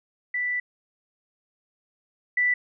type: tone pair in turn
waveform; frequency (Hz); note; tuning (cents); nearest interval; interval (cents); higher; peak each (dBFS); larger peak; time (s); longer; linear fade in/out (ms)
sine; 1975 / 1975; B6 / B6; 0 / 0; unison; 0; neither; -24 / -19; second; 0.34-0.6 / 2.37-2.54; first; 5
effects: none